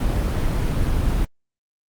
brown noise, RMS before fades -20 dBFS, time 0-1.25 s, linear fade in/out 5 ms, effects Opus 24 kbps

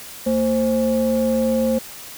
triangle ring-modulated tone, 150 Hz, D3, 37 cents sharp, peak -11 dBFS, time 0.26-1.79 s, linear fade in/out 10 ms, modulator 377 Hz, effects white hiss -37 dBFS RMS until 2.17 s

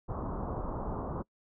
pink low-pass noise, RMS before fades -36 dBFS, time 0.08-1.23 s, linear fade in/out 20 ms, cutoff 1200 Hz, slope 48 dB/octave, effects noise-tail reverb RT60 0.1 s tail -25 dB re dry

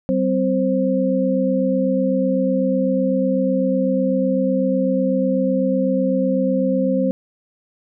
sine tone cluster, 190.8 / 258.8 / 527 Hz, G3 / C4 / C5, -47 / -19 / +12 cents, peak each -20 dBFS, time 0.09-7.11 s, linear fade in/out 0 ms, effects none

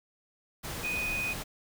sine tone in noise, 2489 Hz, D#7, in tune, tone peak -30 dBFS, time 0.83-1.34 s, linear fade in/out 20 ms, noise pink, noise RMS -38 dBFS, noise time 0.63-1.44 s, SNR +5 dB, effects none

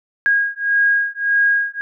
sine beating tone pair, 1635 / 1636.7 Hz, G#6 / G#6, -28 / -26 cents, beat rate 1.7 Hz, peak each -17 dBFS, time 0.26-1.81 s, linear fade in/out 0 ms, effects none

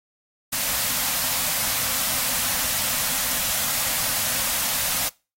white band-stop noise, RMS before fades -24 dBFS, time 0.52-5.09 s, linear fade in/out 10 ms, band 290 to 490 Hz, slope 96 dB/octave, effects noise-tail reverb RT60 0.3 s tail -24 dB re dry + AAC 48 kbps

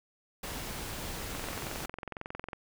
pink noise, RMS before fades -39 dBFS, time 0.43-1.86 s, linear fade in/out 5 ms
click train, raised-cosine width 0.5 ms, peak -23 dBFS, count 27, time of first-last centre 1.35-2.532 s, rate 22 Hz
effects none

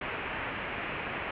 white low-pass noise, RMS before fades -36 dBFS, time 0.01-1.31 s, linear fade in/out 5 ms, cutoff 2700 Hz, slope 48 dB/octave, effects none

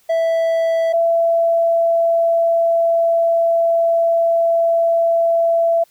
triangle / sine tone pair in turn, 659.3 / 669.7 Hz, E5 / E5, 0 / +27 cents, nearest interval unison, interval 27 cents, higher second, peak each -12 dBFS, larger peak neither, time 0.09-0.93 / 0.93-5.84 s, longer second, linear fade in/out 10 ms, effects white hiss -56 dBFS RMS until 5.9 s

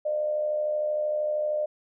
sine tone with amplitude modulation, 604 Hz, D5, 48 cents sharp, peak -22 dBFS, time 0.05-1.66 s, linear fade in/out 10 ms, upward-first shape sine, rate 73 Hz, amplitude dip 45%, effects none

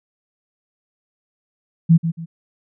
sine tone with echo, 165.2 Hz, E3, 4 cents sharp, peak -7 dBFS, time 1.89-1.98 s, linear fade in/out 20 ms, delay 140 ms, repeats 2, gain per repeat -10 dB, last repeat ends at 2.26 s, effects none

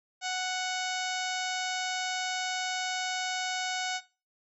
harmonic tone, 740 Hz, F#5, in tune, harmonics 1 / 2 / 3 / 4 / 5 / 6 / 7 / 8 / 9 / 10, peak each -34 / -37 / -39 / -40 / -41 / -42 / -42 / -43 / -44 / -44 dBFS, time 0.21-4.01 s, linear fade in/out 50 ms, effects noise-tail reverb RT60 0.3 s tail -18 dB re dry

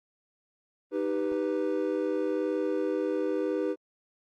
triangle chord, Eb augmented, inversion none, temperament equal, 311.1 / 392 / 493.9 Hz, Eb4 / G4 / B4, 0 / 0 / 0 cents, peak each -29 dBFS, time 0.91-3.76 s, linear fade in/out 50 ms, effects Opus 32 kbps

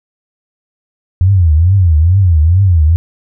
sine tone with vibrato, 86.7 Hz, F2, 12 cents flat, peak -5 dBFS, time 1.21-2.96 s, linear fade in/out 0 ms, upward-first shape triangle, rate 2.3 Hz, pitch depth 270 cents each way, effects none

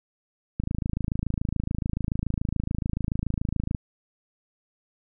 click train, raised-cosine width 5 ms, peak -14 dBFS, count 86, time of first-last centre 0.6-3.748 s, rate 27 Hz, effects none

